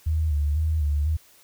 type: tone with vibrato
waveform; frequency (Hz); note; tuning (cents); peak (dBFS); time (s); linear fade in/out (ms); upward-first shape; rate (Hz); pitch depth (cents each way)
sine; 75.9; D#2; -42; -20; 0.06-1.17; 10; square; 2; 64
effects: white hiss -55 dBFS RMS until 1.43 s